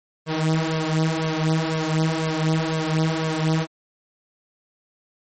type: tone with flanger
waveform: sawtooth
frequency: 159 Hz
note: D#3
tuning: 38 cents sharp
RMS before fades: -22 dBFS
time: 0.26-3.67 s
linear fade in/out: 50 ms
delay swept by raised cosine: 1.8 to 6.1 ms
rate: 2 Hz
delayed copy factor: +0.75
effects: MP3 32 kbps